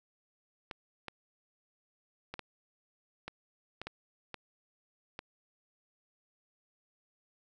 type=clicks; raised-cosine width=0.3 ms; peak=-24 dBFS; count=9; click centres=0.712 / 1.083 / 2.34 / 2.393 / 3.28 / 3.816 / 3.87 / 4.343 / 5.191 s; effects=none